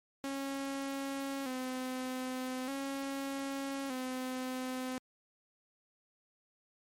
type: tone with vibrato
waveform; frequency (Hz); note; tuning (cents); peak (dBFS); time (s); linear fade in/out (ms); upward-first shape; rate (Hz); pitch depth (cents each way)
sawtooth; 265.2; C4; +23; -32; 0.24-4.98; 0; square; 0.41; 58
effects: MP3 64 kbps